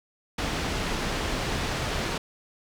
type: low-pass noise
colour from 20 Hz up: pink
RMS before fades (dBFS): -29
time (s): 0.38-2.18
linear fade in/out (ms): 5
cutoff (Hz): 5300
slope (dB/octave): 12
effects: none